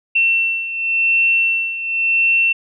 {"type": "beating tone pair", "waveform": "sine", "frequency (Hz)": [2700, 2700.92], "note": ["E7", "E7"], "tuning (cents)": [41, 41], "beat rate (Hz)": 0.92, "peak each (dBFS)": [-15, -20], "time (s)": [0.15, 2.53], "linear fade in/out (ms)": 10, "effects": []}